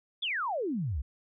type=exponential sweep; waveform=sine; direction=down; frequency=3619 to 58.27 Hz; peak=-29 dBFS; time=0.22-1.02 s; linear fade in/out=10 ms; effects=none